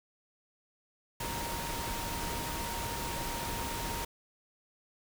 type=tone in noise; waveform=sine; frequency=932.3 Hz; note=A#5; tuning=in tune; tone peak=-40 dBFS; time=1.2-4.05 s; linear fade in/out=5 ms; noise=pink; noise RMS=-37 dBFS; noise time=1.2-4.05 s; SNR=-6 dB; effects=none